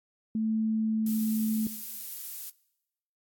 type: tone with pitch glide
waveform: sine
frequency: 220 to 218.7 Hz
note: A3 to A3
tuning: 0 to -10 cents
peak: -26 dBFS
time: 0.35-1.67 s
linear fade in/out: 2 ms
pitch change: -10 cents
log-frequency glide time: 0.59-1.53 s
type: noise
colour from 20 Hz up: violet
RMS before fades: -38 dBFS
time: 1.06-2.5 s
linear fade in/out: 5 ms
effects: noise-tail reverb RT60 0.9 s tail -22 dB re dry + AAC 64 kbps